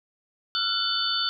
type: tone cluster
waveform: sine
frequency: 1359 / 1458 / 3010 / 3554 / 4473 Hz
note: F6 / F#6 / F#7 / A7 / C#8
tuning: -48 / -26 / +29 / +17 / +15 cents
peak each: -31 / -34 / -31 / -29 / -27 dBFS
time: 0.55-1.29 s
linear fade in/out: 0 ms
effects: none